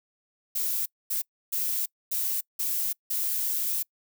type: noise bursts at uneven times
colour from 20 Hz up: violet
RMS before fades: -28 dBFS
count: 6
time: 0.55-0.86 / 1.1-1.22 / 1.52-1.86 / 2.11-2.41 / 2.59-2.93 / 3.1-3.83 s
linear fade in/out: 10 ms
effects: noise-tail reverb RT60 0.1 s tail -26 dB re dry